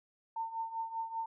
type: tone with tremolo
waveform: sine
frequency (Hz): 905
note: A5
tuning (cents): +48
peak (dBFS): -32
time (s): 0.36-1.26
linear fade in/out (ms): 5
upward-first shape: triangle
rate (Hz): 5.1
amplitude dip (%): 80
effects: none